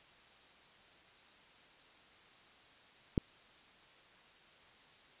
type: click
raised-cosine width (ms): 3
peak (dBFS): -16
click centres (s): 3.178
effects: white hiss -61 dBFS RMS until 5.2 s + resampled to 8000 Hz